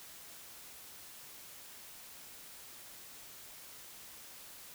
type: silence
effects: white hiss -52 dBFS RMS until 4.74 s